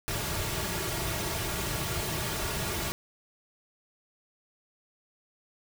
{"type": "noise with comb filter", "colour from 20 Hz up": "pink", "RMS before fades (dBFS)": -32, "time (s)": [0.08, 2.92], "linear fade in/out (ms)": 0, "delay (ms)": 3.9, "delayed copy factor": -0.65, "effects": []}